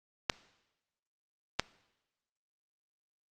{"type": "clicks", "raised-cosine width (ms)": 0.2, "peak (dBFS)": -9, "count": 2, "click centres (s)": [0.298, 1.596], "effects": ["noise-tail reverb RT60 1.0 s tail -20 dB re dry", "Opus 48 kbps"]}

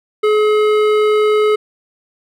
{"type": "tone with hard clipping", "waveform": "sine", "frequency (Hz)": 425.2, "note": "G#4", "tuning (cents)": 41, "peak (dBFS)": -12, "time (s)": [0.23, 1.56], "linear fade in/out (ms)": 10, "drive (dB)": 13, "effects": []}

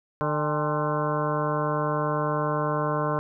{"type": "harmonic tone with a mistuned harmonic", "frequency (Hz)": 150, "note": "D3", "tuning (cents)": 37, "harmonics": [1, 2, 3, 4, 5, 6, 7, 8, 9, 10], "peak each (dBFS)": [-29, -33, -31, -30, -36, -39, -29, -39, -36, -39], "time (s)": [0.21, 3.19], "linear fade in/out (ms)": 0, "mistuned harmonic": 5, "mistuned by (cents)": 95, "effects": []}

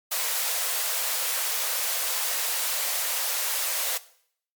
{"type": "high-pass noise", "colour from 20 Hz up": "white", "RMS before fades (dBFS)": -27, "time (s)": [0.11, 3.98], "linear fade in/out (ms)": 10, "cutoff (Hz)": 460, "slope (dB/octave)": 96, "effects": ["noise-tail reverb RT60 0.6 s tail -17 dB re dry", "MP3 96 kbps"]}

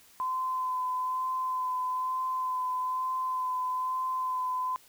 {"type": "tone with vibrato", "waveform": "sine", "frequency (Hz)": 1021, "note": "C6", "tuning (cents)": -43, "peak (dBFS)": -28, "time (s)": [0.2, 4.76], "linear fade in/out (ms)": 0, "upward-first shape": "sine", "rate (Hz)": 1.1, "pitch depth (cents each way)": 15, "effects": ["white hiss -58 dBFS RMS until 4.88 s"]}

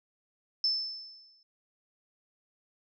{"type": "tone with exponential decay", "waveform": "sine", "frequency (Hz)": 5274, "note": "E8", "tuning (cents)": 0, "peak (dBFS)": -23, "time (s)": [0.64, 1.43], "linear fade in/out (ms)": 2, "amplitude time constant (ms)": 170, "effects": []}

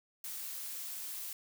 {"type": "noise", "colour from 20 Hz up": "blue", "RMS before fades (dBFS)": -42, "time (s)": [0.24, 1.33], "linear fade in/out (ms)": 2, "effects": []}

